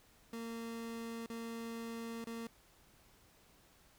30% pulse tone with dropouts, 229.6 Hz, A#3, 26 cents flat, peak -39 dBFS, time 0.33-2.47 s, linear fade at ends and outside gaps 2 ms, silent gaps 1.261-1.3 / 2.243-2.27 s, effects pink hiss -66 dBFS RMS until 3.98 s

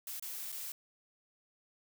blue noise with dropouts, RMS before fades -42 dBFS, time 0.07-0.72 s, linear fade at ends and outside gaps 2 ms, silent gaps 0.197-0.224 / 0.519-0.524 s, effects none

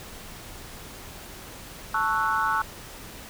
sine chord, F# minor seventh, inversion first, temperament equal, 880 / 1108.7 / 1318.5 / 1480 Hz, A5 / C#6 / E6 / F#6, 0 / 0 / 0 / 0 cents, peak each -27 dBFS, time 1.94-2.62 s, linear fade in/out 5 ms, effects tanh soft clip ceiling -12 dBFS + pink hiss -42 dBFS RMS until 3.29 s

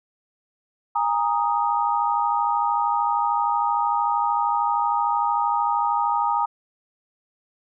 sine chord, Ab suspended second, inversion none, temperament equal with one note detuned, 819.2 / 932.3 / 1244.5 Hz, Ab5 / Bb5 / Eb6, -24 / 0 / 0 cents, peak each -24 / -22 / -25 dBFS, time 0.95-6.46 s, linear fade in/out 10 ms, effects none

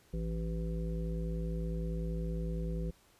harmonic tone, 55.3 Hz, A1, 9 cents sharp, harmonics 1 / 3 / 5 / 7 / 9, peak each -35 / -37 / -50 / -46 / -46 dBFS, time 0.13-2.91 s, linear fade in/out 10 ms, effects pink hiss -65 dBFS RMS until 3.19 s + resampled to 32000 Hz

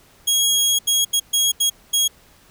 20% pulse tone bursts at uneven times, 3301 Hz, G#7, 11 cents flat, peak -10 dBFS, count 6, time 0.27-0.79 / 0.87-1.05 / 1.13-1.2 / 1.33-1.52 / 1.6-1.7 / 1.93-2.08 s, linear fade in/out 10 ms, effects pink hiss -52 dBFS RMS until 2.5 s

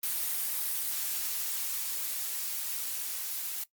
blue noise with level ramp, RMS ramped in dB -31 to -36 dBFS, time 0.03-3.64 s, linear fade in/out 5 ms, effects noise-tail reverb RT60 0.1 s tail -19 dB re dry + Opus 32 kbps

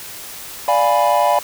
triangle chord, D diminished seventh, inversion none, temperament equal, 587.3 / 698.5 / 830.6 / 987.8 Hz, D5 / F5 / Ab5 / Cb6, 0 / 0 / 0 / 0 cents, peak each -16 dBFS, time 0.68-1.39 s, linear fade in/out 2 ms, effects white hiss -33 dBFS RMS until 1.43 s

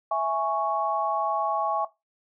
sine chord, C# minor, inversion first, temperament equal, 659.3 / 830.6 / 1108.7 Hz, E5 / G#5 / C#6, 0 / 0 / 0 cents, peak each -27 dBFS, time 0.11-1.85 s, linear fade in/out 5 ms, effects noise-tail reverb RT60 0.2 s tail -17 dB re dry

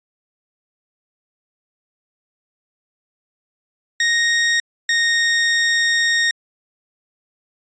sawtooth tone pair in turn, 1864.7 / 1856.4 Hz, A#6 / A#6, 0 / -8 cents, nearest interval unison, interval 8 cents, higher first, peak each -11 / -11 dBFS, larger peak neither, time 4-4.6 / 4.89-6.31 s, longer second, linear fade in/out 2 ms, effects resampled to 16000 Hz

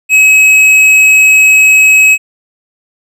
triangle tone with tanh clipping, 2558 Hz, D#7, 47 cents sharp, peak -4 dBFS, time 0.09-2.18 s, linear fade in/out 50 ms, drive 14 dB, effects none

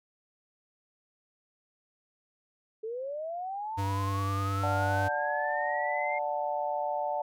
sine linear sweep, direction up, 427.7 to 2125 Hz, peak -33 dBFS, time 2.83-6.19 s, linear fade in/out 10 ms
square tone with vibrato, 98 Hz, G2, in tune, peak -30 dBFS, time 3.77-5.09 s, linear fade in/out 20 ms, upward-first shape square, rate 9.9 Hz, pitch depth 10 cents each way
sine chord, D major, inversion none, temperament just, 587.3 / 734.2 / 881 Hz, D5 / F#5 / A5, 0 / -14 / +2 cents, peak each -33 dBFS, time 4.63-7.22 s, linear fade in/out 5 ms
effects none

